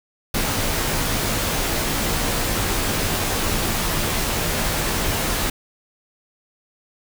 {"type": "noise with comb filter", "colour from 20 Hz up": "pink", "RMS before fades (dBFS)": -22, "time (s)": [0.34, 5.5], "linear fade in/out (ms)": 5, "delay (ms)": 16, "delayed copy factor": -0.5, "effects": []}